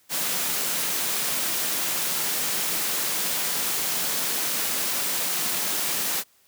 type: high-pass noise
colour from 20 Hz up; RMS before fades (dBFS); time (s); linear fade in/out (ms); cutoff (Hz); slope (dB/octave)
white; -26; 0.09-6.24; 50; 130; 96
effects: white hiss -61 dBFS RMS until 6.47 s + high-pass 60 Hz 12 dB/octave